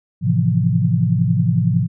sine chord, F major seventh, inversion first, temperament just, 109.13 / 130.96 / 163.7 / 174.61 Hz, A2 / C3 / E3 / F3, -14 / +2 / -12 / 0 cents, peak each -19 dBFS, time 0.21-1.88 s, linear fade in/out 50 ms, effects none

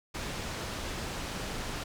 pink low-pass noise, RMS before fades -37 dBFS, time 0.14-1.84 s, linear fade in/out 10 ms, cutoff 7200 Hz, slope 12 dB/octave, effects none

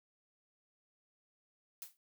blue noise with exponential decay, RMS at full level -42 dBFS, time 1.82-1.97 s, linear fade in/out 0 ms, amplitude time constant 31 ms, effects none

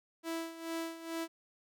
sawtooth tone with tremolo, 329.2 Hz, E4, 2 cents flat, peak -31 dBFS, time 0.23-1.28 s, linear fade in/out 50 ms, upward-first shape sine, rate 2.3 Hz, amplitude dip 75%, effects none

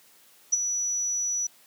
sine tone with ADSR envelope, 5900 Hz, F#8, 6 cents flat, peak -16 dBFS, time 0.52-1.47 s, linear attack 14 ms, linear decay 21 ms, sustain -9 dB, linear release 6 ms, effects white hiss -57 dBFS RMS until 1.66 s + high-pass 150 Hz 12 dB/octave

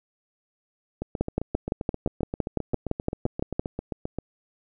two click trains, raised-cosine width 2 ms, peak -10 / -16 dBFS, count 15 / 25, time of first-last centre 1.21-3.595 / 1.02-4.186 s, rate 5.87 / 7.58 Hz, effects none

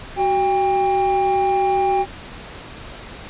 triangle tone pair together, 375.3 / 797.4 Hz, F#4 / G5, +25 / +29 cents, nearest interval octave + minor second, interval 1304 cents, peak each -18 / -15 dBFS, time 0.16-2.06 s, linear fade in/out 50 ms, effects pink hiss -36 dBFS RMS until 3.29 s + resampled to 8000 Hz

